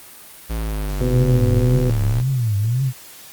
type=exponential sweep; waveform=square; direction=down; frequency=57 to 32.7 Hz; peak=-22 dBFS; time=0.49-2.22 s; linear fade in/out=20 ms
type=harmonic tone; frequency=125.1 Hz; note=B2; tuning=23 cents sharp; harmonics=1 / 2 / 3 / 4; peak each=-20 / -23 / -25 / -26 dBFS; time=1.01-1.9 s; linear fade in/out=0 ms
type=tone with vibrato; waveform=sine; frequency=116.54 Hz; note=A#2; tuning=in tune; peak=-16 dBFS; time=1.12-2.93 s; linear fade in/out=50 ms; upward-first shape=triangle; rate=1.9 Hz; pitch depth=290 cents each way
effects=white hiss -41 dBFS RMS until 3.32 s + Opus 32 kbps